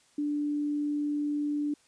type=tone; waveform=sine; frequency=293.6 Hz; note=D4; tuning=in tune; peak=-27 dBFS; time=0.18-1.74 s; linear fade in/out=5 ms; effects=white hiss -64 dBFS RMS until 1.87 s + resampled to 22050 Hz